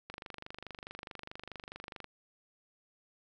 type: click train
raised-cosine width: 0.3 ms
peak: -27 dBFS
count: 49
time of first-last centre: 0.1-2.043 s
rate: 24.7 Hz
effects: none